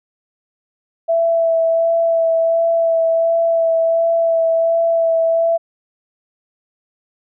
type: tone with vibrato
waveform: sine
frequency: 662 Hz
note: E5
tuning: 7 cents sharp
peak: -12 dBFS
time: 1.08-5.58 s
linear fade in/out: 20 ms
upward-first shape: sine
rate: 1.4 Hz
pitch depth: 14 cents each way
effects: none